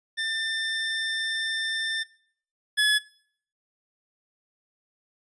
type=tone pair in turn; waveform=25% pulse; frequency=1791 / 1704.6 Hz; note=A6 / G#6; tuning=+30 / +45 cents; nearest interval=minor second; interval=85 cents; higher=first; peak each=-22 / -15 dBFS; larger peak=second; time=0.17-2.04 / 2.77-2.99 s; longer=first; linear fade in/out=20 ms; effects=noise-tail reverb RT60 0.6 s tail -22 dB re dry + resampled to 22050 Hz